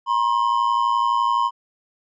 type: ring-modulated tone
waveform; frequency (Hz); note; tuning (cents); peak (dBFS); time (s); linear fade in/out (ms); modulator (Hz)
triangle; 1012; B5; +42; -12; 0.06-1.51; 50; 55.9
effects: resampled to 16000 Hz